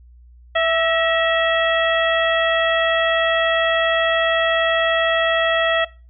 harmonic tone with a mistuned harmonic, 659.3 Hz, E5, in tune, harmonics 1 / 2 / 3 / 4 / 5, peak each -17 / -23 / -21 / -28 / -25 dBFS, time 0.55-5.85 s, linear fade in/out 10 ms, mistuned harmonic 3, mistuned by -57 cents, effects noise-tail reverb RT60 0.3 s tail -21 dB re dry + added 60 Hz sine -43 dBFS peak until 6.09 s

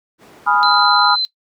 brown noise, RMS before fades -33 dBFS, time 0.18-0.88 s, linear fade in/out 50 ms
sine chord, F half-diminished seventh, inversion first, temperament equal, 830.6 / 987.8 / 1244.5 / 1396.9 Hz, Ab5 / Cb6 / Eb6 / F6, 0 / 0 / 0 / 0 cents, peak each -17 dBFS, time 0.46-1.16 s, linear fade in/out 20 ms
sine tone, 4068 Hz, C8, 50 cents flat, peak -16 dBFS, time 0.63-1.25 s, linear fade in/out 0 ms
effects noise-tail reverb RT60 0.1 s tail -19 dB re dry + high-pass 300 Hz 12 dB/octave

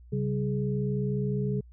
sine tone cluster, 134.3 / 194.2 / 419 Hz, C3 / G3 / G#4, +46 / -16 / +15 cents, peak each -28 / -31 / -33 dBFS, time 0.12-1.61 s, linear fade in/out 10 ms, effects added 60 Hz sine -48 dBFS peak until 1.72 s

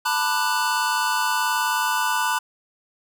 square chord, B minor seventh, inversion third, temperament just, 889 / 987.8 / 1185.3 / 1481.6 Hz, A5 / B5 / D6 / F#6, +18 / 0 / +16 / +2 cents, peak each -27 / -25 / -30 / -26 dBFS, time 0.05-2.39 s, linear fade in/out 10 ms, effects none

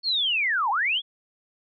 sine linear two-way sweep, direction down then up, 4435 to 780 to 3442 Hz, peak -21 dBFS, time 0.03-1.02 s, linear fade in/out 50 ms, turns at 0.7 s, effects none

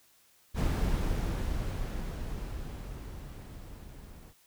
brown noise with level ramp, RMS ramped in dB -27 to -49 dBFS, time 0.54-4.34 s, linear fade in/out 50 ms, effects white hiss -64 dBFS RMS until 4.46 s

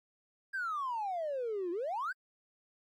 triangle exponential two-way sweep, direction down then up, 1630 to 335.6 to 1630 Hz, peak -30 dBFS, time 0.53-2.13 s, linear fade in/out 20 ms, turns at 1.71 s, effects tanh soft clip ceiling -30 dBFS + AAC 64 kbps

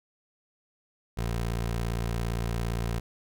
20% pulse tone, 57.5 Hz, A#1, 23 cents flat, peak -23 dBFS, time 1.17-3 s, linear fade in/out 10 ms, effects none

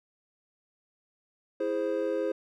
triangle chord, E augmented, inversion none, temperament equal, 329.6 / 415.3 / 523.3 Hz, E4 / G#4 / B#4, 0 / 0 / 0 cents, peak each -31 / -30 / -28 dBFS, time 1.6-2.32 s, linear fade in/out 5 ms, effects none

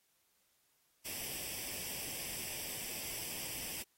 white noise with comb filter, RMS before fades -42 dBFS, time 1.05-3.83 s, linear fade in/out 10 ms, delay 0.37 ms, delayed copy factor +0.7, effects white hiss -75 dBFS RMS until 3.97 s + AAC 48 kbps

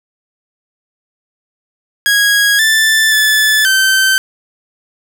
sawtooth tone with pitch steps, 1650 / 1764 / 1738 / 1546 Hz, G#6 / A6 / A6 / G6, -12 / +4 / -22 / -24 cents, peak -5 dBFS, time 2.06-4.18 s, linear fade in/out 0 ms, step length 530 ms, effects none

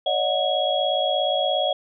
sine tone cluster, 566 / 623 / 731 / 3316 Hz, C#5 / D#5 / F#5 / G#7, +36 / +2 / -21 / -3 cents, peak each -25 dBFS, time 0.06-1.73 s, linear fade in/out 5 ms, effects none

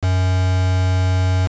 triangle tone with quantisation, 92.5 Hz, F#2, in tune, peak -12 dBFS, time 0.02-1.48 s, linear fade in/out 20 ms, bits 4, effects resampled to 16000 Hz

